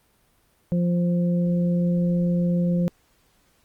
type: harmonic tone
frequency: 174.61 Hz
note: F3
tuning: in tune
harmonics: 1 / 2 / 3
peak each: -19 / -35 / -30 dBFS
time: 0.72-2.88 s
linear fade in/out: 0 ms
effects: pink hiss -63 dBFS RMS until 3.64 s + Opus 32 kbps